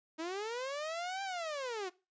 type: linear two-way sweep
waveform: sawtooth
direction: up then down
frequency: 310 to 795 to 349.5 Hz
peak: -33 dBFS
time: 0.18-1.9 s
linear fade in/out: 20 ms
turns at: 1.23 s
effects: noise-tail reverb RT60 0.3 s tail -21 dB re dry + resampled to 16000 Hz